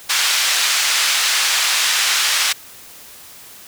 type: band-pass noise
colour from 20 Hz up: white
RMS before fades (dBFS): -17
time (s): 0.09-2.53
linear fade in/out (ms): 10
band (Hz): 1300 to 5600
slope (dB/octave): 12
effects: white hiss -40 dBFS RMS until 3.67 s